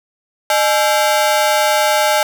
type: ring-modulated tone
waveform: sawtooth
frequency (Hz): 730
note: F#5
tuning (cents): -24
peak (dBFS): -5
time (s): 0.5-2.23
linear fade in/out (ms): 2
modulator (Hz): 120
effects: none